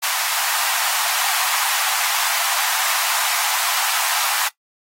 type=high-pass noise; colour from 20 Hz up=pink; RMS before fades=-21 dBFS; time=0.02-4.49 s; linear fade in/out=20 ms; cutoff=740 Hz; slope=48 dB/octave; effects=noise-tail reverb RT60 0.1 s tail -17 dB re dry + AAC 48 kbps